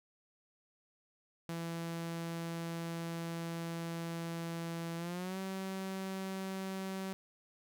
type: tone with pitch glide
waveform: sawtooth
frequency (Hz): 167.2 to 190.96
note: E3 to G3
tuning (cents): +25 to -45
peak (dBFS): -34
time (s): 1.49-7.13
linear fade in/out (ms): 0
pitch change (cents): +230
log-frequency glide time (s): 4.97-5.38
effects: none